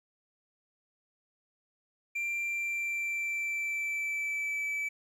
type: tone with pitch glide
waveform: triangle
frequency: 2367 to 2306 Hz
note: D7 to D7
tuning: +13 to -32 cents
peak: -29 dBFS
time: 2.15-4.89 s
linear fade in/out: 10 ms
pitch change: -45 cents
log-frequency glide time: 2.4-4.66 s
effects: 11-bit